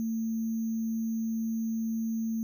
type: tone with sample-and-hold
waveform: sine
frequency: 224.5 Hz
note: A3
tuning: 35 cents sharp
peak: -28 dBFS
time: 0-2.43 s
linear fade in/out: 0 ms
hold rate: 6300 Hz
effects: none